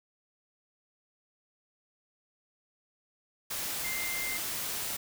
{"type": "tone in noise", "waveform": "sine", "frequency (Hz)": 2093, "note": "C7", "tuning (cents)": 0, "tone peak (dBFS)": -35, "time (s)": [3.84, 4.38], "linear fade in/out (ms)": 10, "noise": "white", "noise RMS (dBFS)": -35, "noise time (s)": [3.5, 4.97], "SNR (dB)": -3, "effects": []}